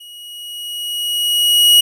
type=tone with level ramp; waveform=45% pulse; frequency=2903 Hz; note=F#7; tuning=34 cents flat; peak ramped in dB=-35 to -5 dBFS; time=0-1.81 s; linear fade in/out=10 ms; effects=none